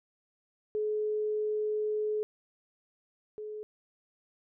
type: tone pair in turn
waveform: sine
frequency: 425.8 / 425.8 Hz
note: G#4 / G#4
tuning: +43 / +43 cents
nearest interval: unison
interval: 0 cents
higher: neither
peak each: -28 / -37 dBFS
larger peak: first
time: 0.75-2.23 / 3.38-3.63 s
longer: first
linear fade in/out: 0 ms
effects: none